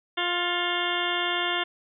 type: harmonic tone with a mistuned harmonic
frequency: 351 Hz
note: F4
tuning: 9 cents sharp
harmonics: 1 / 2 / 3 / 4 / 5 / 6 / 8 / 9 / 10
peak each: -33 / -33 / -33 / -33 / -33 / -33 / -33 / -33 / -33 dBFS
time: 0.17-1.64 s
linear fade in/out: 10 ms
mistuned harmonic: 6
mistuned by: +36 cents
effects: none